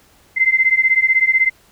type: beating tone pair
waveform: sine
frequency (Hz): 2063 / 2079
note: C7 / C7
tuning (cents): -25 / -12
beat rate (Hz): 16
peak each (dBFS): -15 / -14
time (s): 0.36-1.5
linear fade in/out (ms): 20
effects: pink hiss -52 dBFS RMS until 1.71 s